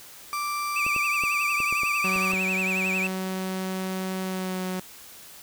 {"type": "tone", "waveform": "35% pulse", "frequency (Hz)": 1174.7, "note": "D6", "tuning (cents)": 0, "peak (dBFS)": -25, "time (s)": [0.33, 2.32], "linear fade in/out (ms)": 0}
{"type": "tone with vibrato", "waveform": "triangle", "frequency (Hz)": 2489, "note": "D#7", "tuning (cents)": 0, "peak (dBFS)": -23, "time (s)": [0.76, 3.07], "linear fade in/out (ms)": 2, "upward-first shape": "triangle", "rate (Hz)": 11, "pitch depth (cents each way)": 150}
{"type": "clicks", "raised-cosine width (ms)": 2, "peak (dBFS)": -24, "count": 8, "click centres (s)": [0.865, 0.963, 1.237, 1.603, 1.726, 1.834, 2.161, 2.335]}
{"type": "tone with pitch glide", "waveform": "sawtooth", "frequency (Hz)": [187.9, 184.99], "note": ["F#3", "F#3"], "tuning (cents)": [27, 0], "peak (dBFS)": -24, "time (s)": [2.04, 4.8], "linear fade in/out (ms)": 5, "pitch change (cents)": -27, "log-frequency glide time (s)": [4.22, 4.63]}
{"effects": ["white hiss -46 dBFS RMS until 5.42 s"]}